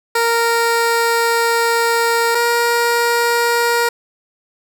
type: tone pair in turn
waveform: 15% pulse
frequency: 464.5 / 471.8 Hz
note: A#4 / A#4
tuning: -6 / +21 cents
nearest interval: unison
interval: 27 cents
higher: second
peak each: -7 dBFS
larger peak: neither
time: 0.15-2.35 / 2.35-3.89 s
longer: first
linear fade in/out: 5 ms
effects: none